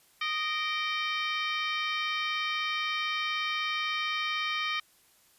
harmonic tone with a mistuned harmonic, 619 Hz, D#5, 9 cents flat, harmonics 2 / 3 / 4 / 5 / 6 / 7 / 8 / 9, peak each -34 / -37 / -33 / -36 / -39 / -48 / -48 / -48 dBFS, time 0.21-4.8 s, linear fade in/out 5 ms, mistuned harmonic 4, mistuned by -97 cents, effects white hiss -63 dBFS RMS until 5.38 s + resampled to 32000 Hz

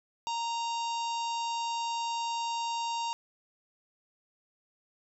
harmonic tone, 930 Hz, A#5, 4 cents flat, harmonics 1 / 3 / 4 / 5 / 6 / 7 / 8, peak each -31 / -41 / -43 / -45 / -47 / -48 / -49 dBFS, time 0.27-3.13 s, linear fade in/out 0 ms, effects none

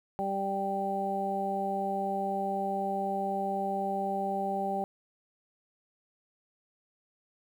harmonic tone, 196 Hz, G3, in tune, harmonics 1 / 2 / 3 / 4, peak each -36 / -37 / -36 / -31 dBFS, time 0.19-4.84 s, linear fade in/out 0 ms, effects 10-bit

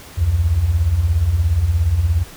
sine beating tone pair, 69.3 / 86.3 Hz, C#2 / F2, 0 / -20 cents, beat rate 17 Hz, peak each -20 / -14 dBFS, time 0.17-2.24 s, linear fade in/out 20 ms, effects pink hiss -39 dBFS RMS until 2.36 s

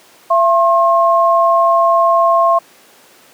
sine tone pair together, 675.3 / 1072 Hz, E5 / C6, +42 / +42 cents, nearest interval minor sixth, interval 800 cents, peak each -11 dBFS, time 0.3-2.59 s, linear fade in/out 10 ms, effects pink hiss -45 dBFS RMS until 3.33 s + high-pass 300 Hz 12 dB/octave

